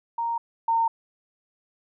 sine tone pair in turn, 930 / 914 Hz, A#5 / A#5, -4 / -34 cents, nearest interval unison, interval 30 cents, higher first, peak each -24 / -19 dBFS, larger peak second, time 0.18-0.38 / 0.68-0.88 s, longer neither, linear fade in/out 5 ms, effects none

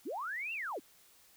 sine linear two-way sweep, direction up then down, 204 to 2794 to 204 Hz, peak -36 dBFS, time 0.05-0.8 s, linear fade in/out 20 ms, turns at 0.53 s, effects white hiss -63 dBFS RMS until 1.36 s

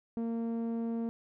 sawtooth tone with low-pass filter, 230 Hz, A#3, 23 cents flat, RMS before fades -34 dBFS, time 0.17-1.09 s, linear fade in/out 0 ms, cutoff 460 Hz, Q 0.62, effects none

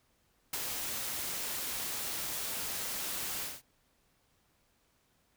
white noise with ADSR envelope, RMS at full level -34 dBFS, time 0.53-3.62 s, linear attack 5 ms, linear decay 36 ms, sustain -3 dB, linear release 200 ms, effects pink hiss -72 dBFS RMS until 5.36 s

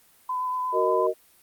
sine tone with vibrato, 1009 Hz, B5, 37 cents sharp, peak -25 dBFS, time 0.29-1.07 s, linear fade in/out 5 ms, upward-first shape sine, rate 8.5 Hz, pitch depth 11 cents each way
sine chord, D# minor, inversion first, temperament just, 373.4 / 466.7 / 622.3 Hz, F#4 / A#4 / D#5, +16 / +2 / 0 cents, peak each -25 dBFS, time 0.72-1.14 s, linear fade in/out 50 ms
effects white hiss -58 dBFS RMS until 1.42 s + Opus 32 kbps

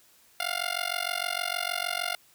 10% pulse tone with amplitude modulation, 705 Hz, F5, 16 cents sharp, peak -16 dBFS, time 0.4-2.15 s, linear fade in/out 2 ms, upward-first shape sine, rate 46.5 Hz, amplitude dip 100%, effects white hiss -60 dBFS RMS until 2.34 s

